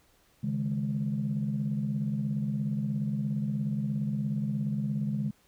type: chord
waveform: sine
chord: C# suspended second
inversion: none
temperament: equal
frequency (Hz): 138.59 / 155.56 / 207.7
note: C#3 / D#3 / G#3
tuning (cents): 0 / 0 / 0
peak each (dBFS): -31 / -34 / -30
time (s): 0.43-5.31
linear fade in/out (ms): 10
effects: tanh soft clip ceiling -20 dBFS + pink hiss -65 dBFS RMS until 5.47 s